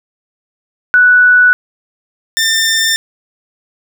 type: tone pair in turn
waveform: sine / 15% pulse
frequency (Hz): 1480 / 1795.6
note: F#6 / A6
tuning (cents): 0 / +35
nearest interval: minor third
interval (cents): 335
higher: second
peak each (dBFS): -4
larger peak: neither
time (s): 0.94-1.53 / 2.37-2.96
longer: neither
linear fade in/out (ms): 0
effects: none